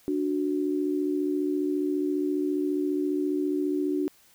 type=tone pair together; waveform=sine; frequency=293.7 / 368.4 Hz; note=D4 / F#4; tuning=0 / -7 cents; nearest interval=major third; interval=393 cents; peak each=-26 / -28 dBFS; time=0.08-4.08 s; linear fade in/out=0 ms; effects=white hiss -59 dBFS RMS until 4.34 s